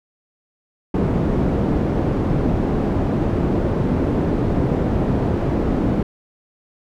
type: low-pass noise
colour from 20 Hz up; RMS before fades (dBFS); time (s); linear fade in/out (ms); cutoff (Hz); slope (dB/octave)
white; -19; 0.94-6.03; 5; 320; 12
effects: none